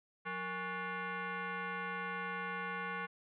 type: tone with frequency modulation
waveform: sine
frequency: 179.4 Hz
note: F3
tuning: 47 cents sharp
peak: -37 dBFS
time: 0.25-3.07 s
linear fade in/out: 20 ms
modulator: 644 Hz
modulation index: 3.1
effects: none